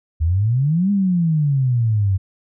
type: exponential two-way sweep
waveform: sine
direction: up then down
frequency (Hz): 75.5 to 205.4 to 93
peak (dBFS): -14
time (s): 0.2-2.18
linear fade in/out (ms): 20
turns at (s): 0.91
effects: none